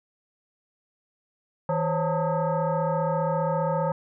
sine tone with frequency modulation, 196 Hz, G3, in tune, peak -22 dBFS, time 1.69-3.92 s, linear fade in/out 2 ms, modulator 357 Hz, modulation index 2.4, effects none

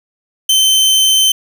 sawtooth tone, 3087 Hz, G7, 27 cents flat, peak -5 dBFS, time 0.49-1.32 s, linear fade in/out 5 ms, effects none

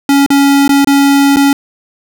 square tone with dropouts, 279.5 Hz, C#4, 14 cents sharp, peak -6 dBFS, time 0.09-1.53 s, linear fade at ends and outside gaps 2 ms, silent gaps 0.263-0.303 / 0.679-0.692 / 0.846-0.872 / 1.361-1.368 s, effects none

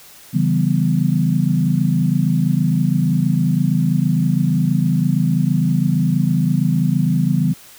sine chord, C# half-diminished seventh, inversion none, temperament equal with one note detuned, 138.59 / 164.81 / 193.75 / 246.9 Hz, C#3 / E3 / G3 / B3, 0 / 0 / -20 / 0 cents, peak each -19 / -17 / -20 / -22 dBFS, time 0.33-7.54 s, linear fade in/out 20 ms, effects white hiss -43 dBFS RMS until 7.78 s

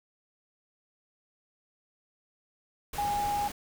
sine tone in noise, 821 Hz, G#5, 20 cents flat, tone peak -27 dBFS, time 2.98-3.48 s, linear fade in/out 5 ms, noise pink, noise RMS -39 dBFS, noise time 2.93-3.52 s, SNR +9 dB, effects none

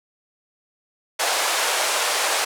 pink band-pass noise, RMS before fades -22 dBFS, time 1.19-2.45 s, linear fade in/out 10 ms, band 540 to 11000 Hz, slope 24 dB/octave, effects none

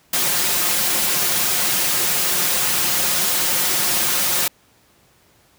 white noise with comb filter, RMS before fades -19 dBFS, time 0.13-4.48 s, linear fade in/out 5 ms, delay 5.6 ms, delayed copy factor +0.65, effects pink hiss -56 dBFS RMS until 5.58 s + high-pass 60 Hz 12 dB/octave

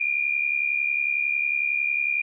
sine tone pair together, 2375 / 2446 Hz, D7 / D#7, +19 / -30 cents, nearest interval minor second, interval 51 cents, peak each -25 / -24 dBFS, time 0-2.22 s, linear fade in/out 10 ms, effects none

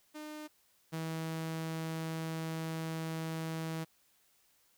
sawtooth tone pair in turn, 303.9 / 161.5 Hz, D#4 / E3, -41 / -35 cents, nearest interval major seventh, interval 1094 cents, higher first, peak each -39 / -32 dBFS, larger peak second, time 0.14-0.48 / 0.92-3.85 s, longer second, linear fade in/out 20 ms, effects white hiss -70 dBFS RMS until 4.77 s

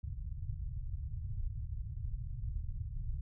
pink low-pass noise, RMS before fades -39 dBFS, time 0.03-3.21 s, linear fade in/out 5 ms, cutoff 130 Hz, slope 48 dB/octave, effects none

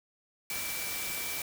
sine tone in noise, 2324 Hz, D7, 19 cents flat, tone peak -40 dBFS, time 0.5-1.42 s, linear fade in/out 2 ms, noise white, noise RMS -36 dBFS, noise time 0.5-1.42 s, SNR -7 dB, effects none

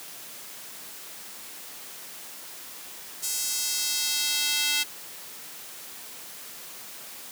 square tone with high-pass filter sweep, 293.7 Hz, D4, in tune, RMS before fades -27 dBFS, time 3.22-4.84 s, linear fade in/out 20 ms, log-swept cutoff 7000 to 2900 Hz, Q 1.3, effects white hiss -42 dBFS RMS until 7.31 s + high-pass 150 Hz 12 dB/octave

